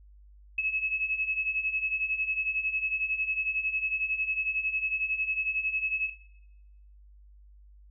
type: beating tone pair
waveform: sine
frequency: 2574 / 2585 Hz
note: E7 / E7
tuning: -42 / -34 cents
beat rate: 11 Hz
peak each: -33 / -27 dBFS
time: 0.58-6.1 s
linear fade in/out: 5 ms
effects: noise-tail reverb RT60 0.9 s tail -18 dB re dry + added 50 Hz sine -51 dBFS peak until 7.9 s